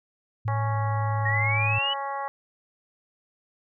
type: tone with pitch glide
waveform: sine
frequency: 110 to 107.74 Hz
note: A2 to A2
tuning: 0 to -36 cents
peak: -24 dBFS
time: 0.45-1.79 s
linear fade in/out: 10 ms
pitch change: -36 cents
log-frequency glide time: 0.69-0.76 s
type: harmonic tone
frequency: 277.1 Hz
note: C#4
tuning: 1 cent flat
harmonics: 2 / 3 / 4 / 5 / 6 / 7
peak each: -37 / -31 / -33 / -43 / -44 / -41 dBFS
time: 0.48-2.28 s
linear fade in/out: 0 ms
type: exponential sweep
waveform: sine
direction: up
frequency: 1852 to 2996 Hz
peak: -24 dBFS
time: 1.25-1.94 s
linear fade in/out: 10 ms
effects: none